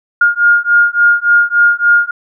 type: beating tone pair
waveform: sine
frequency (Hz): 1417 / 1420.5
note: F6 / F6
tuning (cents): +25 / +29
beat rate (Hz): 3.5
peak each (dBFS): -10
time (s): 0.21-2.11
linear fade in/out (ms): 5
effects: none